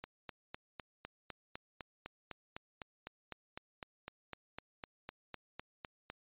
click train, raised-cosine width 0.3 ms, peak -27 dBFS, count 25, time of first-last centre 0.04-6.101 s, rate 3.96 Hz, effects resampled to 8000 Hz

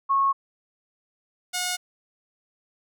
sine / 5% pulse tone pair in turn, 1096 / 723.2 Hz, C#6 / F#5, -20 / -40 cents, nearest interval perfect fifth, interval 720 cents, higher first, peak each -18 / -14 dBFS, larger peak second, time 0.09-0.33 / 1.53-1.77 s, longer neither, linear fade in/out 20 ms, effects none

